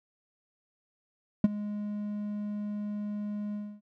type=tone with ADSR envelope; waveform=triangle; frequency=207.7 Hz; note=G#3; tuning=in tune; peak=-12 dBFS; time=1.44-3.81 s; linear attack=3 ms; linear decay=26 ms; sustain=-18 dB; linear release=270 ms; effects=none